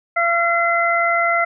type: harmonic tone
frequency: 682 Hz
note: F5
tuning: 41 cents flat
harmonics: 1 / 2 / 3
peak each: -19 / -19 / -19 dBFS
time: 0.16-1.45 s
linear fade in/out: 10 ms
effects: none